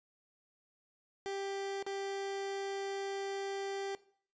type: tone with dropouts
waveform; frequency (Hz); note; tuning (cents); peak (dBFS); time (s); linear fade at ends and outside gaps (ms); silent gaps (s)
30% pulse; 393.6; G4; +7; -34; 1.26-3.95; 0; 1.826-1.865
effects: noise-tail reverb RT60 0.5 s tail -18 dB re dry + resampled to 16000 Hz